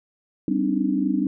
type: tone cluster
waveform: sine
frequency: 195 / 255.6 / 282.7 / 306.7 Hz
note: G3 / C4 / C#4 / D#4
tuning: -9 / -40 / +34 / -25 cents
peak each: -25 dBFS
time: 0.48-1.27 s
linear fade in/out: 2 ms
effects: none